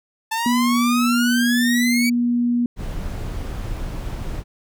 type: exponential sweep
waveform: sawtooth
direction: up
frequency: 880 to 2303 Hz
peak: -17 dBFS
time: 0.31-2.1 s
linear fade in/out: 10 ms
type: tone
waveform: sine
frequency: 240.5 Hz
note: B3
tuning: 46 cents flat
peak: -16 dBFS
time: 0.46-2.66 s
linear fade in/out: 2 ms
type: noise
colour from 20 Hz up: brown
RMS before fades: -27 dBFS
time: 2.76-4.44 s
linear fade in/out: 50 ms
effects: none